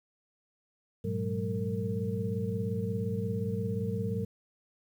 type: tone cluster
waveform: sine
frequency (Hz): 103.2 / 120.4 / 183.7 / 209.3 / 456.2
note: G#2 / B2 / F#3 / G#3 / A#4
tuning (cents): -10 / -44 / -12 / +14 / -37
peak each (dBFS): -34 / -38 / -35 / -38 / -36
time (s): 1.04-4.25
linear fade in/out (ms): 10
effects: 10-bit